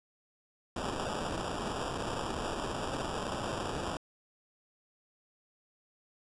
white noise with sample-and-hold, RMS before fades -36 dBFS, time 0.76-3.97 s, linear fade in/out 2 ms, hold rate 2100 Hz, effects resampled to 22050 Hz

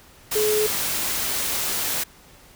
sine tone in noise, 425.6 Hz, G#4, 42 cents sharp, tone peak -19 dBFS, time 0.35-0.67 s, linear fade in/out 10 ms, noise white, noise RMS -25 dBFS, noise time 0.31-2.04 s, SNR +3 dB, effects pink hiss -50 dBFS RMS until 2.55 s

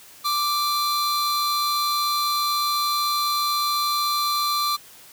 45% pulse tone pair together, 1175 / 4092 Hz, D6 / C8, +1 / -39 cents, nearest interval octave + minor seventh, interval 2160 cents, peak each -22 / -25 dBFS, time 0.24-4.77 s, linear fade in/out 20 ms, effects white hiss -47 dBFS RMS until 5.12 s

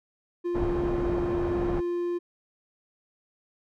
triangle tone, 349.2 Hz, F4, in tune, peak -24 dBFS, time 0.44-2.19 s, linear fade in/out 20 ms
pink low-pass noise, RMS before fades -31 dBFS, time 0.54-1.81 s, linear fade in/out 20 ms, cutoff 890 Hz, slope 12 dB/octave
effects none

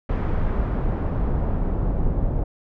brown noise with low-pass filter sweep, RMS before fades -22 dBFS, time 0.09-2.44 s, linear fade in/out 5 ms, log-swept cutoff 1700 to 670 Hz, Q 0.91, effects none

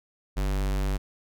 square tone, 48.59 Hz, G1, 15 cents flat, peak -25 dBFS, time 0.36-0.98 s, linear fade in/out 20 ms, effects none

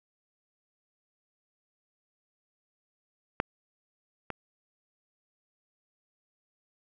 clicks, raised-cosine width 0.5 ms, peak -10 / -19 dBFS, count 2, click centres 3.401 / 4.303 s, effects none

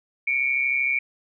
sine tone pair together, 2235 / 2368 Hz, C#7 / D7, +14 / +14 cents, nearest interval minor second, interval 100 cents, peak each -23 dBFS, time 0.27-0.99 s, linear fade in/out 5 ms, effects none

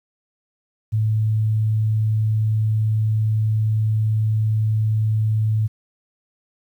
sine tone, 108.8 Hz, A2, 19 cents flat, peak -16 dBFS, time 0.92-5.68 s, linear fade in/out 20 ms, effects 9-bit

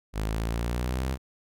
sawtooth exponential sweep, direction up, 51.91 to 67 Hz, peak -23 dBFS, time 0.13-1.18 s, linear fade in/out 50 ms, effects none

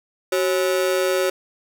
45% pulse ring-modulated tone, 461 Hz, A#4, 19 cents flat, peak -15 dBFS, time 0.32-1.3 s, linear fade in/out 5 ms, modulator 85 Hz, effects none

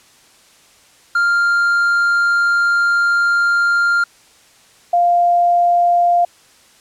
triangle / sine tone pair in turn, 1396.9 / 698.5 Hz, F6 / F5, 0 / 0 cents, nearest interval octave, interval 1200 cents, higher first, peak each -10 / -10 dBFS, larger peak neither, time 1.15-4.04 / 4.93-6.25 s, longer first, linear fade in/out 5 ms, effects white hiss -49 dBFS RMS until 6.8 s + low-pass 9000 Hz 12 dB/octave

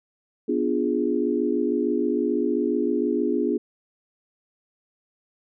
sine chord, B diminished seventh, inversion none, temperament equal, 246.9 / 293.7 / 349.2 / 415.3 Hz, B3 / D4 / F4 / Ab4, 0 / 0 / 0 / 0 cents, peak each -26 dBFS, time 0.48-3.58 s, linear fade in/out 10 ms, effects none

